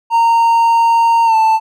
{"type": "tone with pitch glide", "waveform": "triangle", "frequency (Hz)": [923, 884.4], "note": ["A#5", "A5"], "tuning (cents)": [-17, 9], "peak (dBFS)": -6, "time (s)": [0.1, 1.6], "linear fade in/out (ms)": 50, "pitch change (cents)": -74, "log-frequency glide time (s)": [1.25, 1.35], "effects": []}